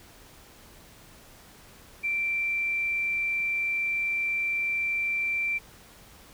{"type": "tone", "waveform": "sine", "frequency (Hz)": 2349, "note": "D7", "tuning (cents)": 0, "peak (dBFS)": -25, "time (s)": [2.03, 5.59], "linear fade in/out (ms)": 20, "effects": ["pink hiss -52 dBFS RMS until 6.33 s"]}